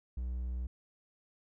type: tone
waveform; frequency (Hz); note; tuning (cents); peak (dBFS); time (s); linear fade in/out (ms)
triangle; 61.74; B1; 0; -32; 0.17-0.67; 5
effects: none